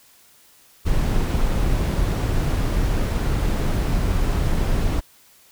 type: noise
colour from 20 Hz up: brown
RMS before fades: -20 dBFS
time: 0.85-5.01 s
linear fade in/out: 20 ms
effects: white hiss -53 dBFS RMS until 5.51 s